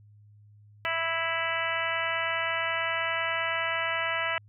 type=harmonic tone; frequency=329.6 Hz; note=E4; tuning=in tune; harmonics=2 / 3 / 4 / 5 / 6 / 7 / 8 / 9; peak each=-35 / -36 / -34 / -35 / -32 / -36 / -37 / -37 dBFS; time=0.85-4.38 s; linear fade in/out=0 ms; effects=added 104 Hz sine -52 dBFS peak until 4.48 s